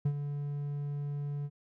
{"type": "tone with ADSR envelope", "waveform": "triangle", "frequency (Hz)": 144.2, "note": "D3", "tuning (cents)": -31, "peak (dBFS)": -22, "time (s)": [0.05, 1.5], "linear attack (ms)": 8, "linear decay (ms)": 67, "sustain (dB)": -9, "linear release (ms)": 49, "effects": []}